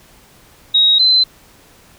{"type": "tone pair in turn", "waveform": "sine", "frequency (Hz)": [3792, 4063], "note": ["A#7", "B7"], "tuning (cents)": [29, 48], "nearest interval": "minor second", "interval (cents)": 119, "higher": "second", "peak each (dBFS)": -8, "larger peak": "neither", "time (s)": [[0.74, 0.99], [0.99, 1.24]], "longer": "neither", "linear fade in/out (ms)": 10, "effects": ["pink hiss -47 dBFS RMS until 1.98 s"]}